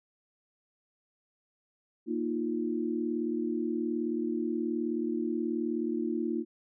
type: chord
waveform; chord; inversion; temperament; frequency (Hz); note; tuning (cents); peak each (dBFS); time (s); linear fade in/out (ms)
sine; Bb suspended fourth; none; just; 233.1 / 310.8 / 349.6; Bb3 / Eb4 / F4; 0 / -2 / +2; -33; 2.06-6.45; 50
effects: none